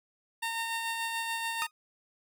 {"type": "tone with tremolo", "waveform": "15% pulse", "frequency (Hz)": 914, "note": "A#5", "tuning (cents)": -34, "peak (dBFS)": -24, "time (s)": [0.42, 1.67], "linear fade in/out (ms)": 10, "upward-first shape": "sine", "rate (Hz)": 6.9, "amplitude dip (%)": 30}
{"type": "tone with exponential decay", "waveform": "sawtooth", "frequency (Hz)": 1244.5, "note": "D#6", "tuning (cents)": 0, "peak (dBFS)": -25, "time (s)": [1.62, 1.71], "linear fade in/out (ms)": 0, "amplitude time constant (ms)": 18}
{"effects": []}